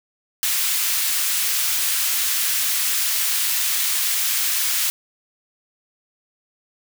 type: high-pass noise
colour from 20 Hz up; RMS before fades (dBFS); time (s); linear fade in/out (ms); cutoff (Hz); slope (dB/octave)
white; -21; 0.43-4.9; 0; 1600; 12
effects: none